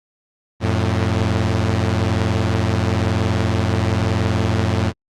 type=tone pair together; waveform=sawtooth; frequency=90 / 111.03 Hz; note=F#2 / A2; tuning=-47 / +16 cents; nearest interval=major third; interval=363 cents; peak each=-15 dBFS; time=0.6-4.93 s; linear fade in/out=50 ms; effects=low-pass 6000 Hz 12 dB/octave + Opus 24 kbps